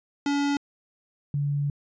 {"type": "tone pair in turn", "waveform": ["square", "sine"], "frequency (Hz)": [284.6, 143.5], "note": ["C#4", "D3"], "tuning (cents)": [46, -40], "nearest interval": "octave", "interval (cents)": 1186, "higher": "first", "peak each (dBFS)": -23, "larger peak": "neither", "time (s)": [[0.26, 0.57], [1.34, 1.7]], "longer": "second", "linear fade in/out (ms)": 2, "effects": ["resampled to 16000 Hz"]}